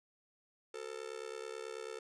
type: tone with amplitude modulation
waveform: 45% pulse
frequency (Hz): 444.1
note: A4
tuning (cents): +16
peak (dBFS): -38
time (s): 0.74-1.99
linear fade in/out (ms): 5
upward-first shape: sine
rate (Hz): 69.2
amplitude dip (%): 100
effects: resampled to 22050 Hz